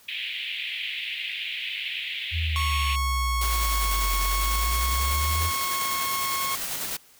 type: band-pass noise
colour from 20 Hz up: white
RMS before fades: -32 dBFS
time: 0.08-2.96 s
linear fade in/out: 10 ms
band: 2100 to 3400 Hz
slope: 48 dB/octave
type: exponential two-way sweep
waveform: sine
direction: down then up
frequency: 84 to 45.86 to 84 Hz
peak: -24 dBFS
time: 2.31-5.52 s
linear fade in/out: 50 ms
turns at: 4.2 s
type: tone with pitch glide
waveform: sawtooth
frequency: 1100 to 1089.9 Hz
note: C#6 to C#6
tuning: -14 to -30 cents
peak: -23 dBFS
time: 2.56-6.55 s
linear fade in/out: 0 ms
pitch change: -16 cents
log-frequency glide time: 4.31-5.96 s
type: noise with tremolo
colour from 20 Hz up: white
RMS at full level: -30 dBFS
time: 3.41-6.97 s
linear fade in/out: 5 ms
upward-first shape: square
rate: 10 Hz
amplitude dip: 25%
effects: white hiss -55 dBFS RMS until 7.19 s